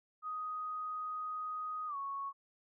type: tone with pitch glide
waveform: sine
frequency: 1249 to 1106.3 Hz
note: D#6 to C#6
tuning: +6 to -4 cents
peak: -37 dBFS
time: 0.22-2.33 s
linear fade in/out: 50 ms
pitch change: -210 cents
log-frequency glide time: 1.87-1.96 s
effects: none